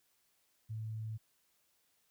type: tone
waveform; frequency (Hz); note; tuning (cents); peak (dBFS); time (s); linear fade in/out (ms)
sine; 110; A2; 0; -38; 0.69-1.18; 20
effects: white hiss -75 dBFS RMS until 2.1 s